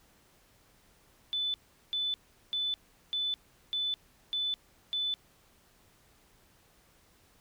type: tone bursts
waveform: sine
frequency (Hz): 3500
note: A7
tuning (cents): -10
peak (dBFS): -29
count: 7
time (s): 1.33-5.14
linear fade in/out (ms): 0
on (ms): 210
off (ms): 390
effects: pink hiss -64 dBFS RMS until 7.4 s